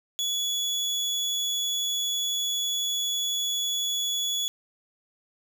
30% pulse tone, 3398 Hz, G#7, 39 cents sharp, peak -23 dBFS, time 0.19-4.48 s, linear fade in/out 0 ms, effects none

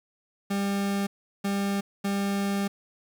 40% pulse tone bursts at uneven times, 199.1 Hz, G3, 27 cents sharp, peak -24 dBFS, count 3, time 0.5-1.07 / 1.44-1.81 / 2.04-2.68 s, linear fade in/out 10 ms, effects 9-bit

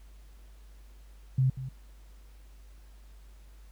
sine tone with echo, 130.81 Hz, C3, in tune, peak -21 dBFS, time 1.38-1.5 s, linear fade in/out 5 ms, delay 190 ms, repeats 1, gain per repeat -13 dB, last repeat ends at 1.69 s, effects added 50 Hz sine -49 dBFS peak until 3.71 s + pink hiss -64 dBFS RMS until 3.71 s

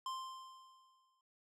square tone with exponential decay, 1046.5 Hz, C6, in tune, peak -39 dBFS, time 0.06-1.21 s, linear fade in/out 2 ms, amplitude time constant 250 ms, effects noise-tail reverb RT60 0.2 s tail -25 dB re dry + low-pass 8000 Hz 12 dB/octave

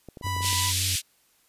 clicks, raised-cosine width 2 ms, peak -27 dBFS, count 8, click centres 0.087 / 0.172 / 0.212 / 0.267 / 0.365 / 0.407 / 0.446 / 0.529 s
sawtooth tone, 987.8 Hz, B5, in tune, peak -25 dBFS, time 0.22-0.73 s, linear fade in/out 50 ms
triangle tone with vibrato, 92.7 Hz, F#2, 4 cents sharp, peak -27 dBFS, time 0.24-0.96 s, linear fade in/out 5 ms, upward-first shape sine, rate 5.3 Hz, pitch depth 30 cents each way
pink band-pass noise, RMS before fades -27 dBFS, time 0.41-1.02 s, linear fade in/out 50 ms, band 2800 to 12000 Hz, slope 24 dB/octave
effects white hiss -64 dBFS RMS until 1.48 s + resampled to 32000 Hz

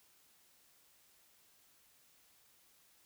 silence, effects white hiss -68 dBFS RMS until 3.05 s

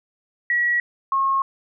sine tone pair in turn, 1923 / 1083.6 Hz, B6 / C#6, -47 / -40 cents, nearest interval minor seventh, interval 993 cents, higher first, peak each -17 dBFS, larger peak neither, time 0.5-0.8 / 1.12-1.42 s, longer neither, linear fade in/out 2 ms, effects none

